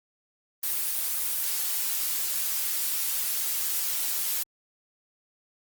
blue noise, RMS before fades -28 dBFS, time 0.63-4.43 s, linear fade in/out 5 ms, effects Opus 24 kbps

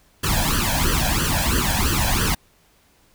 pink noise with flanger, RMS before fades -20 dBFS, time 0.23-2.35 s, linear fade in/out 10 ms, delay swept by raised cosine 0.65 to 1.25 ms, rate 3 Hz, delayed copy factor +0.9, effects pink hiss -58 dBFS RMS until 3.14 s

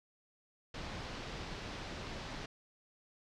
pink low-pass noise, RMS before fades -44 dBFS, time 0.74-2.46 s, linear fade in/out 5 ms, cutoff 5300 Hz, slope 24 dB/octave, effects none

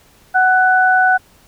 sine tone pair together, 745 / 1490 Hz, F#5 / F#6, +12 / +12 cents, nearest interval octave, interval 1200 cents, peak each -12 dBFS, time 0.34-1.18 s, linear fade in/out 20 ms, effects pink hiss -50 dBFS RMS until 1.47 s

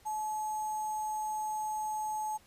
sine tone with sample-and-hold, 860 Hz, A5, 40 cents flat, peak -32 dBFS, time 0.05-2.38 s, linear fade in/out 20 ms, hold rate 7350 Hz, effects pink hiss -62 dBFS RMS until 2.46 s + resampled to 32000 Hz

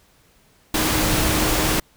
sine tone in noise, 311.1 Hz, D#4, in tune, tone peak -26 dBFS, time 0.74-1.8 s, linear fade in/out 5 ms, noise pink, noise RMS -20 dBFS, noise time 0.74-1.8 s, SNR -9 dB, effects pink hiss -57 dBFS RMS until 1.96 s

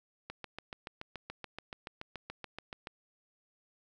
click train, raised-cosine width 0.3 ms, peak -25 dBFS, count 19, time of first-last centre 0.3-2.871 s, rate 7 Hz, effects none

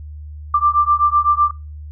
sine beating tone pair, 1178 / 1185.9 Hz, D6 / D6, +5 / +16 cents, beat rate 7.9 Hz, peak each -15 dBFS, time 0.54-1.51 s, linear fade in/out 5 ms, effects noise-tail reverb RT60 0.3 s tail -25 dB re dry + added 75 Hz sine -30 dBFS peak until 1.91 s

